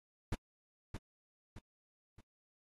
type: noise with echo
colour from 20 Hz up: brown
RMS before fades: -33 dBFS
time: 0.32-0.35 s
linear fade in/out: 5 ms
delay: 620 ms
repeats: 3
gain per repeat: -7 dB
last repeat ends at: 2.21 s
effects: AAC 32 kbps